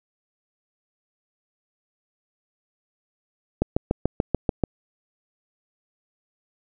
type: click train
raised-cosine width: 2 ms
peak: -6 dBFS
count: 8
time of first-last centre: 3.62-4.637 s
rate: 6.88 Hz
effects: none